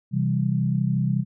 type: chord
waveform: sine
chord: C major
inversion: none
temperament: equal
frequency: 130.81 / 164.81 / 196 Hz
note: C3 / E3 / G3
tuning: 0 / 0 / 0 cents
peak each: -23 / -25 / -25 dBFS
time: 0.11-1.25 s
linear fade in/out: 50 ms
effects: none